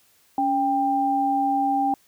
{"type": "tone pair together", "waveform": "sine", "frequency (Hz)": [280, 792], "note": ["C#4", "G5"], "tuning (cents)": [18, 18], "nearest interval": "octave + tritone", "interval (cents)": 1800, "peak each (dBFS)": [-25, -20], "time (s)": [0.38, 1.94], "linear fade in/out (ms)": 2, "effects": ["white hiss -60 dBFS RMS until 2.07 s"]}